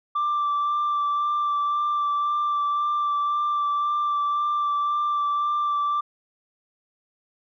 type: tone with vibrato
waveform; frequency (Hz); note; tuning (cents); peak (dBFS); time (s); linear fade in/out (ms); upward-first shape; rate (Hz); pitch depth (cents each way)
sine; 1174.7; D6; 0; -19; 0.15-6.01; 10; sine; 1.9; 14
effects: tanh soft clip ceiling -19 dBFS